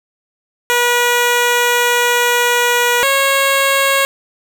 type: tone pair in turn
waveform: 10% pulse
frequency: 483.3 / 547.4 Hz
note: B4 / C#5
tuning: -38 / -22 cents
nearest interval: major second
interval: 216 cents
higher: second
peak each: -3 dBFS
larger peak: neither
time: 0.7-3.03 / 3.03-4.05 s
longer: first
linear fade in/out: 0 ms
effects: none